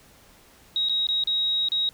sine tone with dropouts, 3800 Hz, A#7, 33 cents sharp, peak -21 dBFS, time 0.76-1.89 s, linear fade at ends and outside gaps 1 ms, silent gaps 0.887-0.895 / 1.069-1.088 / 1.238-1.273 / 1.686-1.719 s, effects pink hiss -54 dBFS RMS until 1.93 s

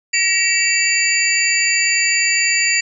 sine tone cluster, 1899 / 2282 / 2698 / 4667 / 7070 Hz, A#6 / C#7 / E7 / D8 / A8, +32 / +50 / +40 / -12 / +7 cents, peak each -20 dBFS, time 0.13-2.81 s, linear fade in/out 10 ms, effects none

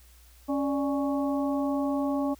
harmonic tone with a mistuned harmonic, 277.2 Hz, C#4, in tune, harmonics 1 / 2 / 3 / 4, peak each -26 / -32 / -36 / -38 dBFS, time 0.48-2.35 s, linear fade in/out 20 ms, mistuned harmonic 2, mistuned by +100 cents, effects added 60 Hz sine -53 dBFS peak until 2.39 s + white hiss -59 dBFS RMS until 2.39 s

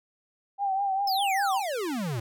sine tone with vibrato, 784 Hz, G5, in tune, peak -24 dBFS, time 0.58-1.62 s, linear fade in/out 50 ms, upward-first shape triangle, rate 5 Hz, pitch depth 63 cents each way
square exponential sweep, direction down, 5410 to 107.8 Hz, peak -29 dBFS, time 1.07-2.2 s, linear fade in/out 5 ms
effects none

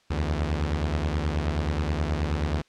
sawtooth beating tone pair, 73.42 / 82.82 Hz, D2 / E2, 0 / +9 cents, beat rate 9.4 Hz, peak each -22 / -25 dBFS, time 0.1-2.62 s, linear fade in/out 10 ms, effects white hiss -63 dBFS RMS until 2.68 s + low-pass 5000 Hz 12 dB/octave

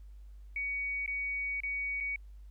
sine tone with dropouts, 2250 Hz, C#7, 25 cents sharp, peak -32 dBFS, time 0.56-2.16 s, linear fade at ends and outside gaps 2 ms, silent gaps 1.062-1.077 / 1.604-1.634 / 2.003-2.007 s, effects added 50 Hz sine -47 dBFS peak until 2.5 s + pink hiss -75 dBFS RMS until 2.5 s

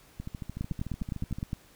two click trains, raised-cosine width 5 ms, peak -19 / -24 dBFS, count 10 / 17, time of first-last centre 0.61-1.531 / 0.2-1.385 s, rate 9.77 / 13.5 Hz, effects pink hiss -58 dBFS RMS until 1.75 s

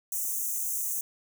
white high-pass noise, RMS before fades -31 dBFS, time 0.12-1.01 s, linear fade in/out 2 ms, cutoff 6000 Hz, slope 96 dB/octave, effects none

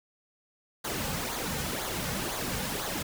pink noise with flanger, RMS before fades -33 dBFS, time 0.84-3.03 s, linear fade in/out 10 ms, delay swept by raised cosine 0.36 to 3.06 ms, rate 2 Hz, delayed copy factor -0.6, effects none

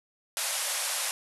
white band-pass noise, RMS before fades -31 dBFS, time 0.37-1.11 s, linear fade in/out 0 ms, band 510 to 12000 Hz, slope 96 dB/octave, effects none

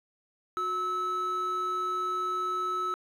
triangle tone pair together, 364.8 / 1300 Hz, F#4 / E6, -24 / -24 cents, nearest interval octave + minor seventh, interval 2200 cents, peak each -35 / -26 dBFS, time 0.57-2.94 s, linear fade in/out 0 ms, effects tanh soft clip ceiling -20 dBFS

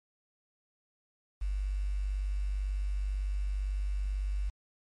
sine tone with quantisation, 49 Hz, G1, in tune, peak -29 dBFS, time 1.41-4.5 s, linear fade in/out 10 ms, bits 9, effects MP3 48 kbps

